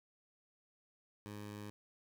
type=tone; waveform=15% pulse; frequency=103.83 Hz; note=G#2; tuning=in tune; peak=-39 dBFS; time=1.26-1.7 s; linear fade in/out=0 ms; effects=none